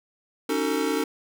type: chord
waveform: square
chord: D# half-diminished seventh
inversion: third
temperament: just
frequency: 280 / 311.1 / 373.4 / 448 Hz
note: C#4 / D#4 / F#4 / A4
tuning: +18 / 0 / +16 / +31 cents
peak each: -29 / -29 / -33 / -28 dBFS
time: 0.49-1.04 s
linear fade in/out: 5 ms
effects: none